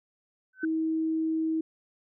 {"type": "tone with exponential growth", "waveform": "sine", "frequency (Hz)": 1521, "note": "F#6", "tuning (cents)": 47, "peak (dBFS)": -29, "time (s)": [0.53, 0.65], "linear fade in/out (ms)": 5, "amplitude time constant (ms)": 26}
{"type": "tone", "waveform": "sine", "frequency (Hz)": 320, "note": "D#4", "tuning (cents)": 49, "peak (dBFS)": -25, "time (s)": [0.63, 1.61], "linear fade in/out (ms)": 5}
{"effects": []}